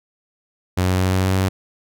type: tone with pitch steps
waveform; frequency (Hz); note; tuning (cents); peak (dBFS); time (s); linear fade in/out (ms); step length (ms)
sawtooth; 91.8 / 92.44 / 93.08 / 93.73 / 94.38 / 95.04; F#2 / F#2 / F#2 / F#2 / F#2 / F#2; -13 / -1 / +11 / +23 / +35 / +47; -12; 0.77-1.49; 10; 120
effects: none